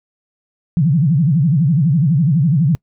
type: tone with vibrato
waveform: sine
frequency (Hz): 152.4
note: D#3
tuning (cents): -36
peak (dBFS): -10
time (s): 0.77-2.75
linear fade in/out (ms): 0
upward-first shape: sine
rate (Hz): 12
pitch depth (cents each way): 270
effects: noise-tail reverb RT60 0.1 s tail -26 dB re dry